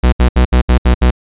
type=tone bursts; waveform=45% pulse; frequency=62 Hz; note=B1; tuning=7 cents sharp; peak=-6 dBFS; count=7; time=0.03-1.109 s; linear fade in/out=10 ms; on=95 ms; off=69 ms; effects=resampled to 8000 Hz